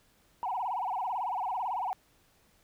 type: tone with vibrato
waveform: sine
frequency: 850 Hz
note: G#5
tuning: 40 cents sharp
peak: -29 dBFS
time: 0.43-1.93 s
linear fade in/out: 0 ms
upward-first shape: sine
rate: 18 Hz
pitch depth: 270 cents each way
effects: tanh soft clip ceiling -25 dBFS + pink hiss -66 dBFS RMS until 2.63 s